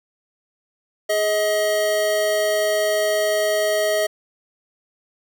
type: tone pair together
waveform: square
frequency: 419.3 / 633.7 Hz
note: G#4 / D#5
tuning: +17 / +32 cents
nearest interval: perfect fifth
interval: 715 cents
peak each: -26 / -19 dBFS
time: 1.09-4.07 s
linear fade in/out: 10 ms
effects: none